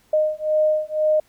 sine beating tone pair, 615 / 617 Hz, D#5 / D#5, -20 / -15 cents, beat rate 2 Hz, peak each -20 dBFS, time 0.13-1.2 s, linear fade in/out 5 ms, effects pink hiss -59 dBFS RMS until 1.28 s

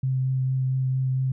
sine tone with vibrato, 130.81 Hz, C3, in tune, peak -21 dBFS, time 0.03-1.32 s, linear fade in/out 5 ms, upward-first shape triangle, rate 4.4 Hz, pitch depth 13 cents each way, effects none

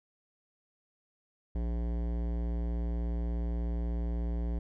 sine tone with hard clipping, 58.27 Hz, A#1, in tune, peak -32 dBFS, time 1.55-4.59 s, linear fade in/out 5 ms, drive 17 dB, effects none

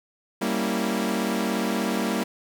sawtooth chord, G diminished seventh, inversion none, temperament equal, 196 / 233.1 / 277.2 / 329.6 Hz, G3 / Bb3 / Db4 / Fb4, 0 / 0 / 0 / 0 cents, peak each -24 / -23 / -29 / -27 dBFS, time 0.41-2.24 s, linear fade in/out 10 ms, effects 9-bit

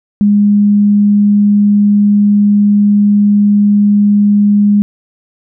sine tone, 205.3 Hz, G#3, 20 cents flat, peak -5 dBFS, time 0.21-4.82 s, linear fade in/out 0 ms, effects none

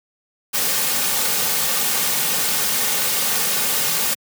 white noise with comb filter, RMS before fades -20 dBFS, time 0.53-4.15 s, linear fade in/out 20 ms, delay 3 ms, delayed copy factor -0.5, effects high-pass 150 Hz 12 dB/octave

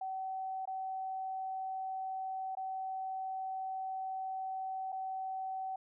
sine tone with dropouts, 761 Hz, F#5, 48 cents sharp, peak -36 dBFS, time 0.01-5.76 s, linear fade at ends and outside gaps 5 ms, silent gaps 0.655-0.674 / 2.552-2.57 / 4.921-4.925 s, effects none

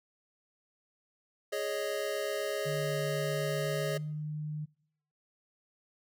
square chord, Ab suspended fourth, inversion none, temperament equal, 415.3 / 554.4 / 622.3 Hz, Ab4 / Db5 / Eb5, 0 / 0 / 0 cents, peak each -37 dBFS, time 1.52-3.98 s, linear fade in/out 10 ms
sine tone with pitch glide, 149.8 to 151.8 Hz, D3 to D#3, +35 to -42 cents, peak -34 dBFS, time 2.65-4.66 s, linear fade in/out 20 ms, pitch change +23 cents, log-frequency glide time 3.31-4.02 s
effects noise-tail reverb RT60 0.7 s tail -24 dB re dry

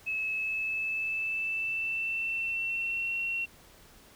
sine tone with pitch glide, 2590 to 2727 Hz, E7 to F7, -31 to -42 cents, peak -29 dBFS, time 0.06-3.46 s, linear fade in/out 20 ms, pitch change +89 cents, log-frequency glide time 0.32-3.18 s, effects pink hiss -56 dBFS RMS until 4.15 s

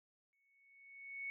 sine tone with exponential growth, 2217 Hz, C#7, in tune, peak -39 dBFS, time 0.33-1.3 s, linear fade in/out 0 ms, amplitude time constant 210 ms, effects none

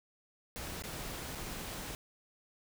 pink noise with dropouts, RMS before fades -42 dBFS, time 0.56-1.95 s, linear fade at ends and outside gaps 0 ms, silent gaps 0.821-0.838 / 1.351-1.355 s, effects none

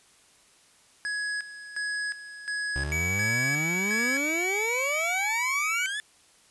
square tone with tremolo, 1675 Hz, G#6, 14 cents sharp, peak -29 dBFS, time 1.05-4.17 s, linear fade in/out 0 ms, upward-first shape square, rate 1.4 Hz, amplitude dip 75%
30% pulse exponential sweep, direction up, 65.7 to 1760 Hz, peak -27 dBFS, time 2.76-6 s, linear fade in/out 0 ms
square tone, 2278 Hz, C#7, 47 cents sharp, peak -27 dBFS, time 2.92-5.86 s, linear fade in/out 0 ms
effects white hiss -59 dBFS RMS until 6.5 s + resampled to 24000 Hz

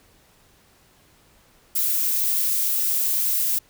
violet noise, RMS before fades -22 dBFS, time 1.75-3.59 s, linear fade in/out 10 ms, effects pink hiss -57 dBFS RMS until 3.69 s

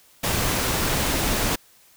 pink noise, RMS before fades -23 dBFS, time 0.23-1.56 s, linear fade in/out 10 ms, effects white hiss -55 dBFS RMS until 1.96 s

